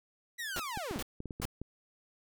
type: linear sweep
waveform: sawtooth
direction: down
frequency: 1975.5 to 130 Hz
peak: -33 dBFS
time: 0.38-1 s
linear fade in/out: 20 ms
type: noise bursts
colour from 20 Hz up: pink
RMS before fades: -37 dBFS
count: 3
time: 0.56-1.454 s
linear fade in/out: 2 ms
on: 38 ms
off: 390 ms
type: clicks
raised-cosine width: 3 ms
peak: -27 dBFS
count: 9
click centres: 0.774 / 0.911 / 0.96 / 1.204 / 1.257 / 1.308 / 1.4 / 1.45 / 1.616 s
effects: none